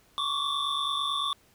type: tone cluster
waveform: triangle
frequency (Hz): 1106 / 1155 / 3438 / 3583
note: C#6 / D6 / A7 / A7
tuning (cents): -4 / -29 / -41 / +31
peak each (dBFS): -31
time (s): 0.18-1.33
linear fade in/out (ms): 0
effects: pink hiss -62 dBFS RMS until 1.54 s